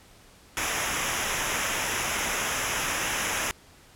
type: noise with comb filter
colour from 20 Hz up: pink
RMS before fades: -28 dBFS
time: 0.57-3.51 s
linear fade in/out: 0 ms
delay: 0.23 ms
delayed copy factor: -0.75
effects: pink hiss -54 dBFS RMS until 3.95 s + low-pass 12000 Hz 12 dB/octave